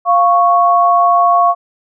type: tone pair together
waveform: sine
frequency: 698 / 1108 Hz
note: F5 / C#6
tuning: -1 / -1 cents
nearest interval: minor sixth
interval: 800 cents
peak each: -10 dBFS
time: 0.05-1.55 s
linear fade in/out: 50 ms
effects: none